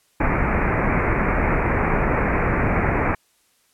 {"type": "low-pass noise", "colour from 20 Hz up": "pink", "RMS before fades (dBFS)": -20, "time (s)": [0.2, 3.15], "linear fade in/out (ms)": 5, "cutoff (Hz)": 2400, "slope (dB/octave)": 96, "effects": ["white hiss -62 dBFS RMS until 3.73 s", "low-pass 12000 Hz 12 dB/octave"]}